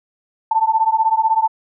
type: beating tone pair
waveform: sine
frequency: 880 / 896 Hz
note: A5 / A5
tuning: 0 / +31 cents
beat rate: 16 Hz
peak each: -16 dBFS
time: 0.51-1.48 s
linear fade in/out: 5 ms
effects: none